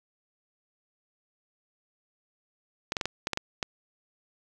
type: clicks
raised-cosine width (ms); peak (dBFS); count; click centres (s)
0.2; -11; 8; 2.921 / 2.968 / 3.012 / 3.056 / 3.271 / 3.333 / 3.374 / 3.628
effects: none